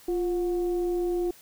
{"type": "tone with frequency modulation", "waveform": "sine", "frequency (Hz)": 350, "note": "F4", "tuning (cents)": 4, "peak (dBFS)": -24, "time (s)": [0.08, 1.31], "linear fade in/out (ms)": 5, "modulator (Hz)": 378, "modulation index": 0.34, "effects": ["white hiss -53 dBFS RMS until 1.41 s"]}